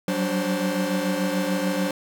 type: tone cluster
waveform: 45% pulse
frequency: 184.1 / 191 / 291.3 / 526 Hz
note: F#3 / G3 / D4 / C5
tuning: -8 / -45 / -14 / +9 cents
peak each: -28 dBFS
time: 0.08-1.91 s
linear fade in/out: 2 ms
effects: none